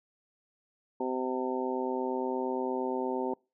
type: harmonic tone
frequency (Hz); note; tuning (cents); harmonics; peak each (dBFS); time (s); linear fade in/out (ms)
128.6; C3; -30; 2 / 3 / 4 / 5 / 6 / 7; -35 / -33 / -37 / -42 / -42 / -36; 1-3.34; 5
effects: noise-tail reverb RT60 0.3 s tail -26 dB re dry